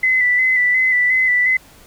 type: tone with vibrato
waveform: sine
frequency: 2006 Hz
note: B6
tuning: 26 cents sharp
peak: -12 dBFS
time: 0.03-1.57 s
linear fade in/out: 5 ms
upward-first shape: square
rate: 2.8 Hz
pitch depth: 27 cents each way
effects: pink hiss -46 dBFS RMS until 1.86 s